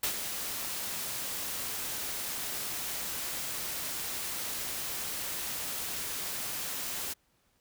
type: noise with ADSR envelope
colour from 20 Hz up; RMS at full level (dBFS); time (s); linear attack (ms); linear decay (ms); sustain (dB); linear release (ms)
white; -29; 0.03-7.14; 5; 94; -7; 17
effects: pink hiss -71 dBFS RMS until 7.6 s